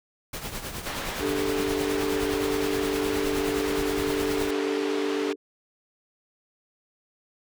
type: noise with tremolo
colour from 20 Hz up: pink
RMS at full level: -32 dBFS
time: 0.33-4.51 s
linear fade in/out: 5 ms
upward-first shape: triangle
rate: 9.6 Hz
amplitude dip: 65%
type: band-pass noise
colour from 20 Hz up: pink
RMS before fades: -35 dBFS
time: 0.86-5.33 s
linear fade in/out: 5 ms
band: 460 to 3900 Hz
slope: 12 dB/octave
type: chord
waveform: sine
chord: D suspended fourth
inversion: none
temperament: equal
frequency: 293.7 / 392 / 440 Hz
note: D4 / G4 / A4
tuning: 0 / 0 / 0 cents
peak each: -29 dBFS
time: 1.19-5.36 s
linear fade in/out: 50 ms
effects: none